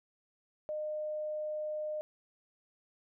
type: tone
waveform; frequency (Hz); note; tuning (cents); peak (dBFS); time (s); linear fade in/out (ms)
sine; 610; D#5; -34; -34; 0.69-2.01; 0
effects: none